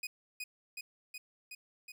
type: tone with echo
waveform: sawtooth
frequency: 2489 Hz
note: D#7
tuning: in tune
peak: -33 dBFS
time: 0.03-0.07 s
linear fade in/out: 5 ms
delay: 370 ms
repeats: 5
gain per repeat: -2 dB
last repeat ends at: 1.92 s
effects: none